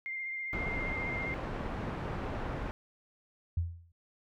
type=tone with vibrato; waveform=sine; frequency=2106 Hz; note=C7; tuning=11 cents sharp; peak=-35 dBFS; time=0.06-1.34 s; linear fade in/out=0 ms; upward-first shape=sine; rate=15 Hz; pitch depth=21 cents each way
type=low-pass noise; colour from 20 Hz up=pink; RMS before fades=-37 dBFS; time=0.53-2.71 s; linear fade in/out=0 ms; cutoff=1500 Hz; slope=12 dB/octave
type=tone with exponential decay; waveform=sine; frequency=85 Hz; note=F2; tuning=46 cents flat; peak=-25 dBFS; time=3.57-3.92 s; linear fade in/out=5 ms; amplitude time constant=76 ms
effects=none